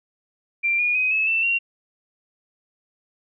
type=tone with pitch steps; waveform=sine; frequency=2367 / 2439 / 2514 / 2590 / 2669 / 2751 Hz; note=D7 / D#7 / D#7 / E7 / E7 / F7; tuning=+13 / -35 / +17 / -31 / +21 / -27 cents; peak=-18 dBFS; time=0.63-1.59 s; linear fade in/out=20 ms; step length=160 ms; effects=none